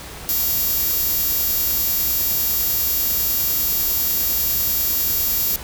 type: tone with high-pass filter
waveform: 5% pulse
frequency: 470 Hz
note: A#4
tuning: 14 cents sharp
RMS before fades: -20 dBFS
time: 0.29-5.56 s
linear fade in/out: 0 ms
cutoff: 12000 Hz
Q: 0.67
effects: added 60 Hz sine -39 dBFS peak until 5.63 s + pink hiss -35 dBFS RMS until 5.63 s